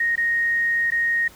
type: tone with dropouts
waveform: sine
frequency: 1864.7 Hz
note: A#6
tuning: in tune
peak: -18 dBFS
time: 0-1.28 s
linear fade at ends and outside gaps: 5 ms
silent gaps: 0.157-0.177 / 0.905-0.919 s
effects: pink hiss -48 dBFS RMS until 1.35 s